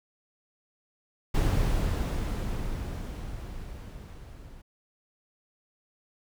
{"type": "noise with level ramp", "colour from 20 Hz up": "brown", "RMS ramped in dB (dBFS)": [-23, -47], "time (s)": [1.34, 4.62], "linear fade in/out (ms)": 10, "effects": []}